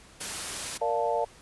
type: noise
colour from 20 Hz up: white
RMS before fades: -34 dBFS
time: 0.2-0.78 s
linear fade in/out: 10 ms
type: chord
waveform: sine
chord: Bb major seventh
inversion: none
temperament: equal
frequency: 466.2 / 587.3 / 698.5 / 880 Hz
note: Bb4 / D5 / F5 / A5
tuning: 0 / 0 / 0 / 0 cents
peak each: -30 dBFS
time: 0.81-1.25 s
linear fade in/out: 10 ms
effects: pink hiss -53 dBFS RMS until 1.41 s + resampled to 24000 Hz